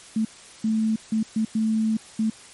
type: tone bursts at uneven times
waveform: sine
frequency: 220 Hz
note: A3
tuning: in tune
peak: -19 dBFS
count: 6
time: 0.16-0.25 / 0.64-0.96 / 1.12-1.23 / 1.36-1.45 / 1.55-1.97 / 2.19-2.3 s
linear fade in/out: 5 ms
effects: white hiss -46 dBFS RMS until 2.53 s + MP3 48 kbps